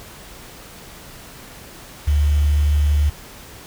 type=tone with quantisation; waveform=sine; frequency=73.42 Hz; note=D2; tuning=in tune; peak=-13 dBFS; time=2.07-3.1 s; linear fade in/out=10 ms; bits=6; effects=pink hiss -40 dBFS RMS until 3.66 s